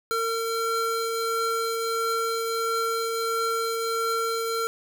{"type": "tone pair together", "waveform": "square", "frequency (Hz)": [455.5, 1365], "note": ["A#4", "F6"], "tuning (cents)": [-40, -40], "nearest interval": "octave + perfect fifth", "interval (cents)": 1900, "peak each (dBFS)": -28, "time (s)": [0.11, 4.67], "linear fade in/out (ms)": 0, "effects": []}